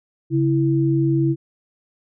sine tone pair together, 138.58 / 329.6 Hz, C#3 / E4, 0 / 0 cents, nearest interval octave + minor third, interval 1500 cents, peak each -18 dBFS, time 0.3-1.36 s, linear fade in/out 50 ms, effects none

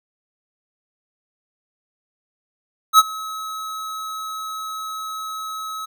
square tone with ADSR envelope, 1285 Hz, E6, 45 cents flat, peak -6 dBFS, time 2.93-5.86 s, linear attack 56 ms, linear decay 35 ms, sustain -22 dB, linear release 15 ms, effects none

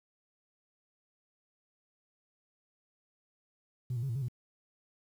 sine tone with pitch steps, 125.2 / 116.6 / 136.4 / 115 / 138.2 / 122.1 Hz, B2 / A#2 / C#3 / A#2 / C#3 / B2, +24 / +1 / -28 / -23 / -5 / -19 cents, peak -30 dBFS, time 3.9-4.284 s, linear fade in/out 5 ms, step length 64 ms, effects tanh soft clip ceiling -28 dBFS + 10-bit

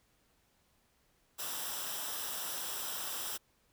white noise with comb filter, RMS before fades -39 dBFS, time 1.38-3.38 s, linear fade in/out 20 ms, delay 0.45 ms, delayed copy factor -0.6, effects pink hiss -72 dBFS RMS until 3.72 s

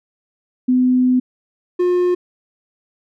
sine / triangle tone pair in turn, 252.8 / 357.6 Hz, B3 / F4, +41 / +41 cents, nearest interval tritone, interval 600 cents, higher second, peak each -11 dBFS, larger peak neither, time 0.68-1.2 / 1.79-2.15 s, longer first, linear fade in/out 10 ms, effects none

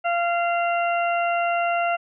harmonic tone, 690 Hz, F5, 21 cents flat, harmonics 1 / 2 / 3 / 4, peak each -21 / -27 / -33 / -30 dBFS, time 0.04-1.97 s, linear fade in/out 20 ms, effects none

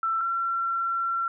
sine tone pair in turn, 1335 / 1359.1 Hz, E6 / F6, +22 / -48 cents, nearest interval unison, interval 30 cents, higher second, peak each -23 / -24 dBFS, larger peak first, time 0.03-0.21 / 0.21-1.28 s, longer second, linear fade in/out 2 ms, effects none

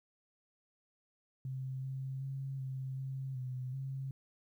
sine tone with pitch steps, 131.5 / 133.2 / 135.5 / 132.1 / 133.6 / 127.6 / 134.5 Hz, C3 / C3 / C#3 / C3 / C3 / C3 / C3, +9 / +31 / -39 / +17 / +36 / -43 / +48 cents, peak -37 dBFS, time 1.45-4.11 s, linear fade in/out 2 ms, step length 380 ms, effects 12-bit

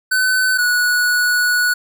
square tone pair in turn, 1513 / 1468.2 Hz, F#6 / F#6, +38 / -14 cents, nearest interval minor second, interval 52 cents, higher first, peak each -14 dBFS, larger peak neither, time 0.11-0.58 / 0.58-1.74 s, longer second, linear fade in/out 10 ms, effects none

